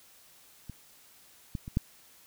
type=clicks; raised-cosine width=5 ms; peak=-28 / -21 / -27 / -13 dBFS; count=4; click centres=0.697 / 1.552 / 1.679 / 1.771 s; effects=white hiss -58 dBFS RMS until 2.26 s